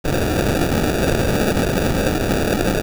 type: noise with sample-and-hold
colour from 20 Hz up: violet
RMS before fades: -18 dBFS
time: 0.04-2.82 s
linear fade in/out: 20 ms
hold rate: 1050 Hz
effects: none